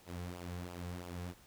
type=tone with flanger; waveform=sawtooth; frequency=88.4 Hz; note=F2; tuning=22 cents sharp; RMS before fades=-44 dBFS; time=0.05-1.35 s; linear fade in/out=50 ms; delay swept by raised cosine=0.49 to 3.39 ms; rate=3 Hz; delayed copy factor=-0.65; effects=pink hiss -62 dBFS RMS until 1.46 s